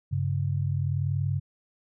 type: tone pair together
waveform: sine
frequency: 98 / 138.68 Hz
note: G2 / C#3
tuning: 0 / +1 cents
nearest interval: tritone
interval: 601 cents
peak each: -27 dBFS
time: 0.11-1.4 s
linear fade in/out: 20 ms
effects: none